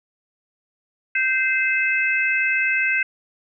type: harmonic tone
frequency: 519 Hz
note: C5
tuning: 14 cents flat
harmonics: 3 / 4 / 5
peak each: -22 / -22 / -22 dBFS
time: 1.15-3.03 s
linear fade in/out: 5 ms
effects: none